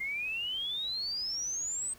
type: exponential sweep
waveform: sine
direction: up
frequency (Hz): 2093 to 8372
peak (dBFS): -32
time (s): 0-1.94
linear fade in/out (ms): 10
effects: pink hiss -57 dBFS RMS until 1.98 s